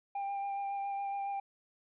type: tone with vibrato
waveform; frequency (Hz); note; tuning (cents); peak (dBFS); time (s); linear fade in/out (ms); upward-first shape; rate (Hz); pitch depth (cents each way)
triangle; 796; G5; +26; -32; 0.15-1.4; 5; sine; 7.2; 13
effects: resampled to 8000 Hz + 12-bit